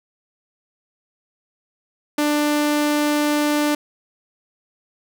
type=tone; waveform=sawtooth; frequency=296.1 Hz; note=D4; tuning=14 cents sharp; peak=-13 dBFS; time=2.18-3.75 s; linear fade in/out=5 ms; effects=none